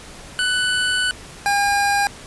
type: tone pair in turn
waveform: 25% pulse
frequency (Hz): 1492 / 807.9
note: F#6 / G#5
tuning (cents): +14 / -48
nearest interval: major seventh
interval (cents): 1062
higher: first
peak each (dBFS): -14 / -12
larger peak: second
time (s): 0.39-1.11 / 1.46-2.07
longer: first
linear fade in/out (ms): 0
effects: pink hiss -39 dBFS RMS until 2.26 s + resampled to 24000 Hz